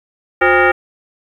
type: tone with frequency modulation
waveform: sine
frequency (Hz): 523.3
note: C5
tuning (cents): 0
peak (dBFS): -8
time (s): 0.41-0.72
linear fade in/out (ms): 10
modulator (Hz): 442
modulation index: 3.7
effects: 8-bit